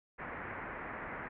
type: low-pass noise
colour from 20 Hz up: white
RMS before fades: -43 dBFS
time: 0.18-1.29 s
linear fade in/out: 20 ms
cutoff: 2100 Hz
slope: 48 dB/octave
effects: none